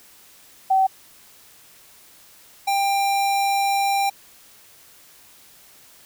sine / square tone pair in turn, 766 / 793 Hz, G5 / G5, -40 / +20 cents, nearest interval minor second, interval 60 cents, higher second, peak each -14 / -19 dBFS, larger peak first, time 0.7-0.87 / 2.67-4.1 s, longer second, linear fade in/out 10 ms, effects white hiss -50 dBFS RMS until 6.05 s

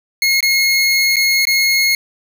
25% pulse tone with dropouts, 2161 Hz, C#7, 45 cents flat, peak -8 dBFS, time 0.22-1.95 s, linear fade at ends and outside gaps 2 ms, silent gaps 0.406-0.427 / 1.159-1.166 / 1.453-1.47 s, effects none

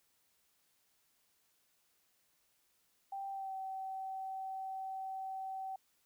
sine tone with pitch glide, 784 to 766.1 Hz, G5 to G5, 0 to -40 cents, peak -39 dBFS, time 3.12-5.76 s, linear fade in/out 5 ms, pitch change -40 cents, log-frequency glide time 3.3-3.54 s, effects white hiss -75 dBFS RMS until 6.05 s

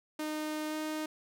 sawtooth tone with pitch glide, 307 to 309.5 Hz, D#4 to D#4, -23 to -9 cents, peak -30 dBFS, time 0.19-1.06 s, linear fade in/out 5 ms, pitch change +14 cents, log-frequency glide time 0.68-0.75 s, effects none

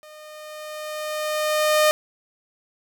sawtooth tone with level ramp, 611 Hz, D#5, 32 cents flat, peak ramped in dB -39 to -10 dBFS, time 0.03-1.91 s, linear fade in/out 0 ms, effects none

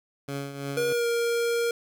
15% pulse tone with tremolo, 140 Hz, C#3, 18 cents sharp, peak -23 dBFS, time 0.28-0.93 s, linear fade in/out 5 ms, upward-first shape triangle, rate 3 Hz, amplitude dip 65%
square tone with pitch glide, 479.1 to 469 Hz, A#4 to A#4, +47 to +11 cents, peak -24 dBFS, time 0.77-1.71 s, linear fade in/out 2 ms, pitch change -36 cents, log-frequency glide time 0.91-1.07 s
effects none

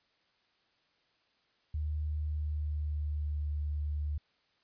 sine tone with pitch glide, 75.9 to 74.21 Hz, D#2 to D2, -42 to +19 cents, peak -31 dBFS, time 1.74-4.18 s, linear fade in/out 5 ms, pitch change -39 cents, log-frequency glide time 2.19-3.44 s, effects white hiss -72 dBFS RMS until 4.63 s + resampled to 11025 Hz

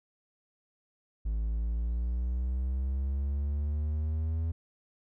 triangle exponential sweep, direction up, 53.2 to 82.41 Hz, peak -26 dBFS, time 1.25-4.52 s, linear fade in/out 10 ms, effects none

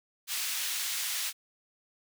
pink high-pass noise, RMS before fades -33 dBFS, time 0.27-1.33 s, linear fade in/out 50 ms, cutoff 2500 Hz, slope 12 dB/octave, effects none

